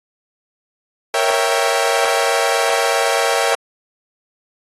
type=chord; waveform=sawtooth; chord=A# diminished seventh; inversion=none; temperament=equal; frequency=466.2 / 554.4 / 659.3 / 784 Hz; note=A#4 / C#5 / E5 / G5; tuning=0 / 0 / 0 / 0 cents; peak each=-17 dBFS; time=1.14-3.55 s; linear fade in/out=2 ms; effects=AAC 32 kbps